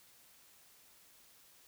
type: silence
effects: white hiss -63 dBFS RMS until 1.67 s